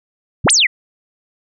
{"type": "exponential two-way sweep", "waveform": "sine", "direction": "up then down", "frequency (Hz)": [64.6, 9730, 1827], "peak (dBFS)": -9, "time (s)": [0.44, 0.67], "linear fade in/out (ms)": 10, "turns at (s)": 0.51, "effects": []}